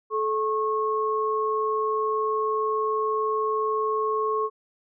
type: tone pair together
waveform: sine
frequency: 433.4 / 1091.5 Hz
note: A4 / C#6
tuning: -26 / -27 cents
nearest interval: octave + major third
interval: 1599 cents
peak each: -25 dBFS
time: 0.1-4.5 s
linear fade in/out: 50 ms
effects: none